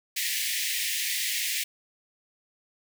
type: high-pass noise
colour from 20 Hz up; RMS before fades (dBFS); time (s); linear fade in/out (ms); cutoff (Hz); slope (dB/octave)
pink; -29; 0.16-1.64; 10; 1800; 96
effects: none